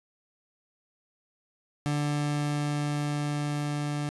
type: tone with level ramp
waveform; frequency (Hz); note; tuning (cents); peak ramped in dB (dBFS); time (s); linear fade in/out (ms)
30% pulse; 146.83; D3; 0; -23 to -26; 1.86-4.09; 0
effects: resampled to 24000 Hz + 10-bit